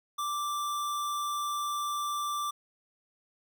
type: tone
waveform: square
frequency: 1174.7 Hz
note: D6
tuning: in tune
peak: -31 dBFS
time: 0.18-2.51 s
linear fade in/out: 10 ms
effects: none